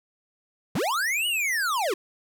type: linear two-way sweep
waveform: square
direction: up then down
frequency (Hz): 110 to 2962 to 329.5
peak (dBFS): -24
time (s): 0.75-1.94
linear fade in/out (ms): 5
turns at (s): 1.27
effects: none